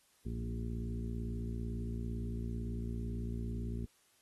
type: harmonic tone with a mistuned harmonic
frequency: 57.9 Hz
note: A#1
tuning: 11 cents flat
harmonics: 1 / 2 / 3 / 4 / 5 / 6 / 7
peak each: -39 / -41 / -47 / -43 / -55 / -52 / -52 dBFS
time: 0.25-3.86 s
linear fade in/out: 10 ms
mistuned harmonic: 2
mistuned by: -34 cents
effects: white hiss -70 dBFS RMS until 4.21 s + AAC 32 kbps